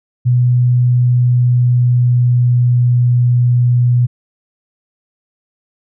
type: tone with pitch glide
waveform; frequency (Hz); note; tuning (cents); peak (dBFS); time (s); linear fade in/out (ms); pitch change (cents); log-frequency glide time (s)
sine; 123.47 to 122.4; B2 to B2; 0 to -15; -8; 0.25-4.07; 20; -15; 0.81-2.99
effects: none